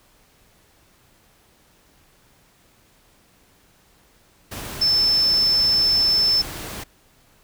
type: tone in noise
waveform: sine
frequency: 5280 Hz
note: E8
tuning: 2 cents sharp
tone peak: -15 dBFS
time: 4.81-6.42 s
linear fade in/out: 10 ms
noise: pink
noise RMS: -33 dBFS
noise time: 4.51-6.84 s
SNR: +15 dB
effects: pink hiss -57 dBFS RMS until 7.43 s